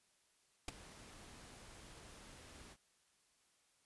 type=noise with ADSR envelope; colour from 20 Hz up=pink; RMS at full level=-39 dBFS; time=0.68-2.77 s; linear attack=4 ms; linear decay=13 ms; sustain=-18 dB; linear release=55 ms; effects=white hiss -75 dBFS RMS until 3.85 s + resampled to 24000 Hz